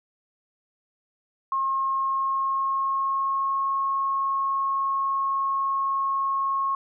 sine tone with pitch glide, 1076 to 1089.1 Hz, C6 to C#6, +48 to -31 cents, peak -22 dBFS, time 1.52-6.75 s, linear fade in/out 2 ms, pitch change +21 cents, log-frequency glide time 1.95-3.68 s, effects none

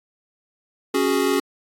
square chord, C# suspended fourth, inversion none, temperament equal, 277.2 / 370 / 415.3 Hz, C#4 / F#4 / G#4, 0 / 0 / 0 cents, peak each -23 dBFS, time 0.94-1.4 s, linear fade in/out 5 ms, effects AAC 48 kbps

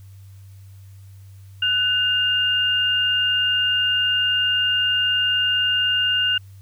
sine tone pair together, 1491.7 / 2816 Hz, F#6 / F7, +14 / +14 cents, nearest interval major seventh, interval 1100 cents, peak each -23 / -18 dBFS, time 1.62-6.38 s, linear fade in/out 5 ms, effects added 97 Hz sine -40 dBFS peak until 6.61 s + white hiss -59 dBFS RMS until 6.61 s

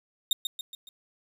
40% pulse tone with echo, 3692 Hz, A#7, 17 cents flat, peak -20 dBFS, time 0.31-0.33 s, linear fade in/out 2 ms, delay 140 ms, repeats 4, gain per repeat -6 dB, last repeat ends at 0.89 s, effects 10-bit

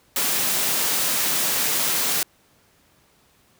white high-pass noise, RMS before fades -22 dBFS, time 0.16-2.23 s, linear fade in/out 2 ms, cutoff 130 Hz, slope 24 dB/octave, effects pink hiss -59 dBFS RMS until 3.59 s + high-pass 60 Hz 12 dB/octave

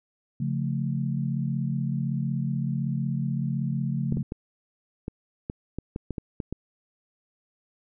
sine chord, Db augmented, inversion none, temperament equal, 138.59 / 174.61 / 220 Hz, Db3 / F3 / A3, 0 / 0 / 0 cents, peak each -27 / -31 / -31 dBFS, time 0.4-4.23 s, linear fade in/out 5 ms
clicks, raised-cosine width 3 ms, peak -18 dBFS, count 11, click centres 4.124 / 4.171 / 4.321 / 5.081 / 5.499 / 5.786 / 5.961 / 6.107 / 6.182 / 6.402 / 6.526 s
effects none

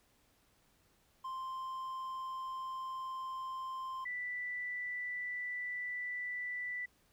triangle / sine tone pair in turn, 1046.5 / 1975.5 Hz, C6 / B6, 0 / 0 cents, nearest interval major seventh, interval 1100 cents, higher second, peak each -37 / -37 dBFS, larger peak neither, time 1.24-4.05 / 4.05-6.86 s, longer neither, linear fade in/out 10 ms, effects pink hiss -71 dBFS RMS until 7.12 s

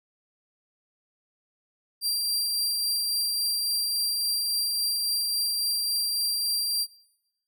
sawtooth tone with tremolo, 4731 Hz, D8, 12 cents sharp, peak -21 dBFS, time 2.01-6.87 s, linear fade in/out 50 ms, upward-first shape triangle, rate 3.6 Hz, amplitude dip 25%, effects noise-tail reverb RT60 1.0 s tail -24 dB re dry

